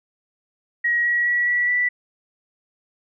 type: tone with pitch steps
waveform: sine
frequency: 1900 / 1916.5 / 1933.2 / 1950 / 1967 Hz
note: A#6 / A#6 / B6 / B6 / B6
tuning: +33 / +47 / -38 / -23 / -7 cents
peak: -17 dBFS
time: 0.84-1.89 s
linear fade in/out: 10 ms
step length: 210 ms
effects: none